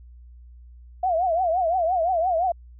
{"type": "tone with vibrato", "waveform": "sine", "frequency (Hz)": 698.5, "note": "F5", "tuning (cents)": 0, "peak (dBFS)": -19, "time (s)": [1.03, 2.52], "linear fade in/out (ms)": 5, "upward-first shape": "triangle", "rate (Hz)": 5.8, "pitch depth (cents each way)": 180, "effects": ["added 60 Hz sine -43 dBFS peak until 2.79 s"]}